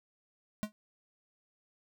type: tone with exponential decay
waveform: square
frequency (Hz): 211.9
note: G#3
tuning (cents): +35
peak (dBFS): -28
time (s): 0.63-0.72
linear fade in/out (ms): 0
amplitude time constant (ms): 18
effects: none